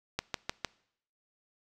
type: click train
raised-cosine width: 0.2 ms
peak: -13 dBFS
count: 4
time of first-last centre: 0.19-0.647 s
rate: 6.56 Hz
effects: noise-tail reverb RT60 0.7 s tail -23 dB re dry